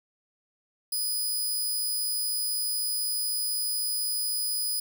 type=tone; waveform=10% pulse; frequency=4978 Hz; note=D#8; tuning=in tune; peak=-20 dBFS; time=0.92-4.8 s; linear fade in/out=5 ms; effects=none